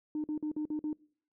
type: tone bursts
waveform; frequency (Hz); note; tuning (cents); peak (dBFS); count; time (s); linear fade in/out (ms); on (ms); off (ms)
sine; 304; D#4; -40; -30; 6; 0.15-0.93; 2; 90; 48
effects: noise-tail reverb RT60 0.6 s tail -26 dB re dry + tanh soft clip ceiling -28 dBFS